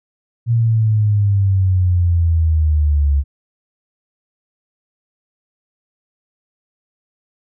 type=exponential sweep; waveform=sine; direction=down; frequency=118.3 to 69.3 Hz; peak=-11 dBFS; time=0.46-3.24 s; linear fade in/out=50 ms; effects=none